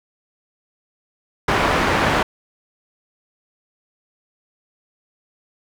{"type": "low-pass noise", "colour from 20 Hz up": "white", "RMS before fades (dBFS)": -18, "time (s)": [1.48, 2.23], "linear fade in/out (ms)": 5, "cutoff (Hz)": 1500, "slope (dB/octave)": 12, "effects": []}